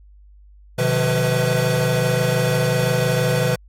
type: tone cluster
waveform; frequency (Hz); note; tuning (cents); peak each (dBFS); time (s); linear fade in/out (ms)
square; 126.3 / 152.1 / 179.3 / 499 / 644; B2 / D#3 / F3 / B4 / E5; +39 / -39 / +46 / +18 / -41; -22 / -24 / -27 / -22 / -29; 0.78-3.56; 10
effects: added 50 Hz sine -44 dBFS peak until 3.68 s + AAC 48 kbps